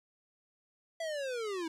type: linear sweep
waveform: square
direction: down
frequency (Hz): 670 to 314.3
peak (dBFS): -35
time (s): 1-1.68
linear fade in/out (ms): 5
effects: low-pass 8000 Hz 12 dB/octave + 11-bit